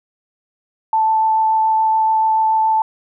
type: tone with vibrato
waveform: sine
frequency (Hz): 880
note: A5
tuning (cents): 0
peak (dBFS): -12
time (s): 0.93-2.82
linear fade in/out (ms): 2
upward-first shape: sine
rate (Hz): 7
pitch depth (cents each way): 8
effects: none